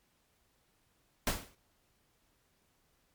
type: noise with exponential decay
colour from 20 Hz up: pink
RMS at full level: -28 dBFS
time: 1.27-1.55 s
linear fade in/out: 2 ms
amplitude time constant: 60 ms
effects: pink hiss -73 dBFS RMS until 3.14 s + MP3 96 kbps